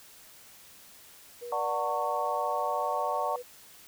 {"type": "tone with pitch glide", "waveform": "sine", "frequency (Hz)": [480.7, 492.2], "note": ["B4", "B4"], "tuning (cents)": [-47, -6], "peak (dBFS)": -37, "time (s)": [1.41, 3.43], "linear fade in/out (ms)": 20, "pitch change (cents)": 41, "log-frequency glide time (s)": [2.02, 3.04]}
{"type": "chord", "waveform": "sine", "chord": "D major seventh", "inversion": "none", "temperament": "equal with one note detuned", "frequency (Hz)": [587.3, 740, 903.2, 1108.7], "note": ["D5", "F#5", "A5", "C#6"], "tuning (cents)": [0, 0, 45, 0], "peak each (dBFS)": -33, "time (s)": [1.52, 3.36], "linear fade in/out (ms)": 2}
{"effects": ["white hiss -53 dBFS RMS until 3.87 s"]}